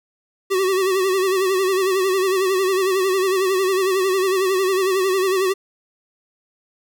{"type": "tone with vibrato", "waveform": "square", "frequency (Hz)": 379.3, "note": "F#4", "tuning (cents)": 43, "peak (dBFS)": -17, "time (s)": [0.5, 5.54], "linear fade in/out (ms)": 20, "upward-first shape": "sine", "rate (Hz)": 11, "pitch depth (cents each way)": 66, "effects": ["9-bit"]}